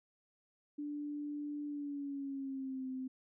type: tone with pitch glide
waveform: sine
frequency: 293.2 to 259.7 Hz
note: D4 to C4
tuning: -3 to -13 cents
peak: -38 dBFS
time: 0.78-3.08 s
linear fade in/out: 10 ms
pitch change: -210 cents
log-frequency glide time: 1.66-2.88 s
effects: none